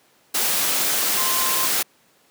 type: tone in noise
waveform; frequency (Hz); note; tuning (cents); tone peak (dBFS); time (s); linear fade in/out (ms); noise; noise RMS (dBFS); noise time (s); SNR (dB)
sine; 1046.5; C6; 0; -27; 1.17-1.67; 10; white; -21; 0.34-1.83; -9
effects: pink hiss -58 dBFS RMS until 2.3 s + high-pass 200 Hz 12 dB/octave